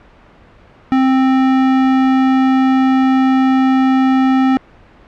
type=tone; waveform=square; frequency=262.8 Hz; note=C4; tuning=8 cents sharp; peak=-10 dBFS; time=0.92-4.57 s; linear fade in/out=0 ms; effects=pink hiss -44 dBFS RMS until 5.07 s + low-pass 2000 Hz 12 dB/octave